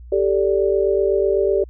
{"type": "chord", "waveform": "sine", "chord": "G suspended second", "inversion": "none", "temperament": "equal with one note detuned", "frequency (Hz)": [392, 440, 582.3], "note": ["G4", "A4", "D5"], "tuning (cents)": [0, 0, -15], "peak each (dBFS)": [-17, -21, -21], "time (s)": [0.12, 1.64], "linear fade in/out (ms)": 5, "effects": ["added 60 Hz sine -36 dBFS peak until 1.69 s"]}